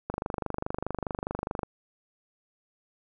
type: click train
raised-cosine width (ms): 1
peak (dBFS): -16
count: 39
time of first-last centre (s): 0.1-1.632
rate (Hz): 24.8
effects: none